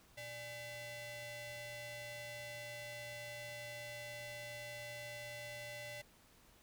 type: ring-modulated tone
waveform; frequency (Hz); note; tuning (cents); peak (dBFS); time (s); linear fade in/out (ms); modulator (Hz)
sawtooth; 710; F5; +28; -39; 0.17-6.02; 10; 1300
effects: pink hiss -66 dBFS RMS until 6.62 s